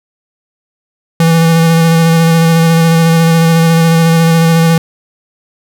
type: tone with vibrato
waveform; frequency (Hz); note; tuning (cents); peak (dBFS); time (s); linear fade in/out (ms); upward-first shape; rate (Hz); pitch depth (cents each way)
square; 164.81; E3; 0; -6; 1.2-4.78; 2; square; 14; 14
effects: none

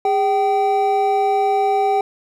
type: tone pair together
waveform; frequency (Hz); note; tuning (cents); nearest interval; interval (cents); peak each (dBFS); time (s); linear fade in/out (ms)
triangle; 408.7 / 773.1; G#4 / G5; -28 / -24; major seventh; 1104; -17 / -14; 0.05-2.01; 2
effects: none

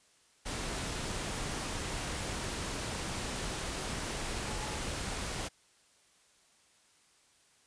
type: tone in noise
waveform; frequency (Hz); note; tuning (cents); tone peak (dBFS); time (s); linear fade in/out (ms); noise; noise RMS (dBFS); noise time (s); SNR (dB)
sine; 854; G#5; +48; -46; 4.46-4.79; 20; pink; -37; 0.45-5.49; -12
effects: white hiss -66 dBFS RMS until 7.66 s + resampled to 22050 Hz

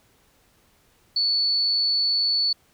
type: tone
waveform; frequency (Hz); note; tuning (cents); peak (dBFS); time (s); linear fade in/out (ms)
sine; 4449; C#8; +5; -19; 1.16-2.53; 5
effects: pink hiss -61 dBFS RMS until 2.73 s

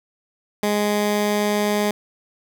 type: tone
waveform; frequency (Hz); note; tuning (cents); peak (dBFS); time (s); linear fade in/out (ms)
15% pulse; 207.7; G#3; 0; -12; 0.63-1.91; 2
effects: none

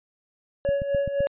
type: tone with tremolo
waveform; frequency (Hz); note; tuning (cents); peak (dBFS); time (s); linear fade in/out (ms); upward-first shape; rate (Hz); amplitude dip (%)
triangle; 561; C#5; +21; -18; 0.65-1.27; 0; sine; 3.9; 60
type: click train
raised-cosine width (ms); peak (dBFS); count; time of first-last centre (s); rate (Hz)
5; -19; 5; 0.69-1.205; 7.76
effects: resampled to 8000 Hz

